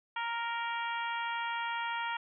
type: harmonic tone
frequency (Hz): 466.2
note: A#4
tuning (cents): 0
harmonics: 2 / 3 / 4 / 5 / 6 / 7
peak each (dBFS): -35 / -39 / -41 / -43 / -45 / -46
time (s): 0.16-2.17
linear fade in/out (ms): 5
effects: none